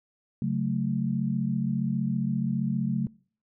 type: chord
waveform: sine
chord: F# minor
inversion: second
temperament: equal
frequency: 138.59 / 185 / 220 Hz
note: C#3 / F#3 / A3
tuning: 0 / 0 / 0 cents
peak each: -29 dBFS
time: 0.42-3.07 s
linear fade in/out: 2 ms
effects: noise-tail reverb RT60 0.5 s tail -25 dB re dry